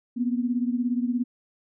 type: beating tone pair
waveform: sine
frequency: 240 / 257 Hz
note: B3 / C4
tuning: -49 / -31 cents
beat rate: 17 Hz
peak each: -24 / -28 dBFS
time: 0.16-1.24 s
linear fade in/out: 20 ms
effects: none